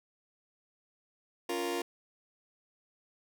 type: chord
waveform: sawtooth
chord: Bb minor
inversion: first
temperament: just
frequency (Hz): 279.7 / 349.6 / 466.2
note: Db4 / F4 / Bb4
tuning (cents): +16 / +2 / 0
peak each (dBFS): -36 / -30 / -33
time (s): 1.49-1.82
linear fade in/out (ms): 5
effects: none